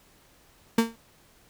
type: tone with exponential decay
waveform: 35% pulse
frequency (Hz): 228.5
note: A#3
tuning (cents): -34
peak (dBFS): -14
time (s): 0.78-0.96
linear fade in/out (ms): 5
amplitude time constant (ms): 38
effects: pink hiss -59 dBFS RMS until 1.49 s